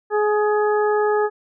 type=harmonic tone with a mistuned harmonic; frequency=421.1 Hz; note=G#4; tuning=24 cents sharp; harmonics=1 / 2 / 3 / 4; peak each=-17 / -23 / -27 / -29 dBFS; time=0.1-1.3 s; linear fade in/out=50 ms; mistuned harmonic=3; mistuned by=-17 cents; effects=none